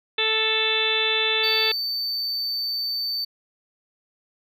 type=harmonic tone; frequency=440 Hz; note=A4; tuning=in tune; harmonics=1 / 2 / 3 / 4 / 5 / 6 / 7 / 8 / 9; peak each=-28 / -34 / -34 / -30 / -31 / -26 / -35 / -23 / -31 dBFS; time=0.18-1.72 s; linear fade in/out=5 ms
type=tone; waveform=triangle; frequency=4559 Hz; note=C#8; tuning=48 cents sharp; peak=-23 dBFS; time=1.43-3.25 s; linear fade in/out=10 ms
effects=none